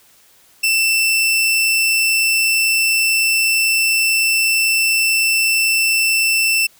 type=tone; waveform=sawtooth; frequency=2671 Hz; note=E7; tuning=22 cents sharp; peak=-10 dBFS; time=0.63-6.67 s; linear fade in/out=10 ms; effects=white hiss -51 dBFS RMS until 6.79 s